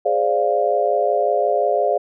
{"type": "chord", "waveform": "sine", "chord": "D half-diminished seventh", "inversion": "second", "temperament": "equal with one note detuned", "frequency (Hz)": [415.3, 521.7, 587.3, 698.5], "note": ["Ab4", "C5", "D5", "F5"], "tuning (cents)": [0, -5, 0, 0], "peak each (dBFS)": [-22, -22, -20, -20], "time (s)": [0.05, 1.98], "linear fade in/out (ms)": 10, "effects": []}